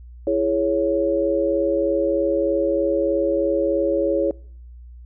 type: chord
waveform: sine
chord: C# minor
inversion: first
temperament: just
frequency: 332.6 / 415.8 / 554.4 Hz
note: E4 / G#4 / C#5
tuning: +16 / +2 / 0 cents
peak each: -22 / -23 / -20 dBFS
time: 0.27-4.31 s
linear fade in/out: 2 ms
effects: noise-tail reverb RT60 0.6 s tail -25 dB re dry + added 60 Hz sine -38 dBFS peak until 5.05 s

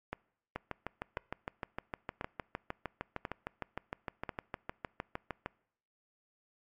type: two click trains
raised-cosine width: 0.5 ms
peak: -21 / -21 dBFS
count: 5 / 33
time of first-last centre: 0.13-4.292 / 0.56-5.46 s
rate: 0.961 / 6.53 Hz
effects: noise-tail reverb RT60 0.7 s tail -24 dB re dry + MP3 64 kbps

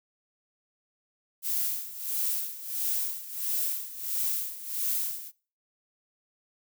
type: noise with tremolo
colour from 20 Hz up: violet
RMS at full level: -28 dBFS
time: 1.42-5.32 s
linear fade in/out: 50 ms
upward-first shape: sine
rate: 1.5 Hz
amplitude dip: 80%
effects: noise-tail reverb RT60 0.4 s tail -23 dB re dry

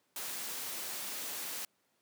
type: noise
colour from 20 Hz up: white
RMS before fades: -40 dBFS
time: 0.16-1.65 s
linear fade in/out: 2 ms
effects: pink hiss -75 dBFS RMS until 2.01 s + high-pass 200 Hz 12 dB/octave

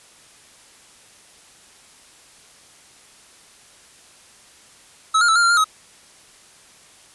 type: tone with pitch steps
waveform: square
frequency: 1293 / 1412 / 1317 / 1403 / 1379 / 1404 / 1272 Hz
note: E6 / F6 / E6 / F6 / F6 / F6 / D#6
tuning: -34 / +19 / -2 / +8 / -22 / +9 / +38 cents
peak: -14 dBFS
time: 5.14-5.644 s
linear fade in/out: 10 ms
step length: 72 ms
effects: white hiss -49 dBFS RMS until 7.14 s + resampled to 24000 Hz

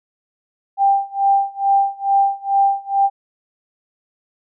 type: tone with tremolo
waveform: sine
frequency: 791 Hz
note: G5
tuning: 15 cents sharp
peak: -10 dBFS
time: 0.77-3.1 s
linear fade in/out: 50 ms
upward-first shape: sine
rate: 2.3 Hz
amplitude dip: 95%
effects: none

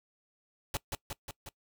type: noise with echo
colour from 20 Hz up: pink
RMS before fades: -33 dBFS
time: 0.74-0.77 s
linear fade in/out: 2 ms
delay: 180 ms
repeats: 4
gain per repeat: -3 dB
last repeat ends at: 1.49 s
effects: noise-tail reverb RT60 0.1 s tail -22 dB re dry

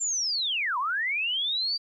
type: linear two-way sweep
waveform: sine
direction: down then up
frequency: 7420 to 946 to 4709 Hz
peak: -25 dBFS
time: 0-1.78 s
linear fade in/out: 20 ms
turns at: 0.78 s
effects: 11-bit

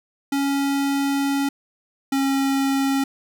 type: tone pair in turn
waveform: square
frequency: 278.3 / 272.6 Hz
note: C#4 / C#4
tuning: +7 / -29 cents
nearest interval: unison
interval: 36 cents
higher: first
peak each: -20 / -19 dBFS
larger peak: second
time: 0.32-1.49 / 2.12-3.04 s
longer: first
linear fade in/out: 5 ms
effects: none

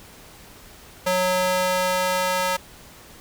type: tone with high-pass filter sweep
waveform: square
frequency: 183.4 Hz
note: F#3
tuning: 15 cents flat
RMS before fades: -22 dBFS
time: 1.06-2.57 s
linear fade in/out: 10 ms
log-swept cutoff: 500 to 780 Hz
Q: 1.2
effects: pink hiss -46 dBFS RMS until 3.2 s

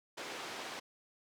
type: band-pass noise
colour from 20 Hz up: pink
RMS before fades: -44 dBFS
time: 0.17-0.8 s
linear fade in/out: 10 ms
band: 370 to 5500 Hz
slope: 12 dB/octave
effects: none

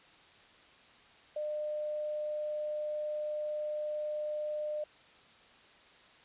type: tone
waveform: sine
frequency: 603 Hz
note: D5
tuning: 46 cents sharp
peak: -33 dBFS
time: 1.36-4.84 s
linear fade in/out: 5 ms
effects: white hiss -59 dBFS RMS until 6.24 s + resampled to 8000 Hz

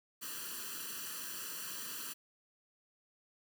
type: noise with comb filter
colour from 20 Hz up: white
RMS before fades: -43 dBFS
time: 0.21-2.14 s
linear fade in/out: 20 ms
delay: 0.68 ms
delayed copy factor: +0.95
effects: high-pass 200 Hz 12 dB/octave

